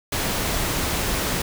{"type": "noise", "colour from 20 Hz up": "pink", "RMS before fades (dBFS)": -24, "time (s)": [0.12, 1.42], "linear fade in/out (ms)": 5, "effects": []}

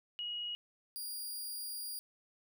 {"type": "tone pair in turn", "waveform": ["sine", "10% pulse"], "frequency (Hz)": [2897, 4812], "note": ["F#7", "D8"], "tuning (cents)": [-37, 41], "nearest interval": "major sixth", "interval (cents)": 878, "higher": "second", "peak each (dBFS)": [-37, -33], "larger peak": "second", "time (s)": [[0.19, 0.55], [0.96, 1.99]], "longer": "second", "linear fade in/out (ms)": 0, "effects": []}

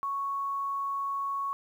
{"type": "tone", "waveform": "sine", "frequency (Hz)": 1108.7, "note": "C#6", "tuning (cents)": 0, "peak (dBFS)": -29, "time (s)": [0.03, 1.53], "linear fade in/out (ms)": 0, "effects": ["10-bit"]}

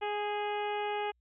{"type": "harmonic tone with a mistuned harmonic", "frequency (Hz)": 415.3, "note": "G#4", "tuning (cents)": 0, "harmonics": [1, 2, 3, 4, 5, 6, 7, 8], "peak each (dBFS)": [-35, -34, -45, -45, -45, -45, -46, -55], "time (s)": [0.01, 1.12], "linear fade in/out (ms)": 20, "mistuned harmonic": 4, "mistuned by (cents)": -19, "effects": ["added 60 Hz sine -70 dBFS peak until 1.2 s"]}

